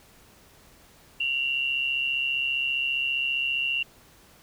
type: tone pair together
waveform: sine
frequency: 2745 / 2880 Hz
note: F7 / F#7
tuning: -31 / -47 cents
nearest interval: minor second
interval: 84 cents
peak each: -25 / -30 dBFS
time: 1.2-3.83 s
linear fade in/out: 5 ms
effects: pink hiss -55 dBFS RMS until 4.42 s